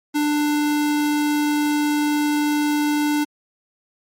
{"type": "tone", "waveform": "square", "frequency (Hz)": 296.3, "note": "D4", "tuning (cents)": 15, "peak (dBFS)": -18, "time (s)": [0.14, 3.25], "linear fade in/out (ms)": 20, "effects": ["MP3 64 kbps"]}